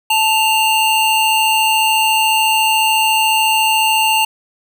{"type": "tone pair together", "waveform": "square", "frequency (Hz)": [880, 2794], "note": ["A5", "F7"], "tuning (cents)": [0, 0], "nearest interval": "octave + minor sixth", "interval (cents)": 2000, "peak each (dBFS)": -15, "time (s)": [0.1, 4.25], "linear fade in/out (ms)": 5, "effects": []}